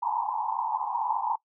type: band-pass noise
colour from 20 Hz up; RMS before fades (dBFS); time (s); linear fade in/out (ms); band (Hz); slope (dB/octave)
pink; -29; 0.02-1.36; 10; 830 to 1000; 96
effects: noise-tail reverb RT60 0.1 s tail -20 dB re dry